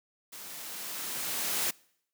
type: noise with level ramp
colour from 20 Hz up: white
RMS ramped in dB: -45 to -29 dBFS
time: 0.32-1.71 s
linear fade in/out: 10 ms
effects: noise-tail reverb RT60 0.7 s tail -25 dB re dry + high-pass 150 Hz 12 dB/octave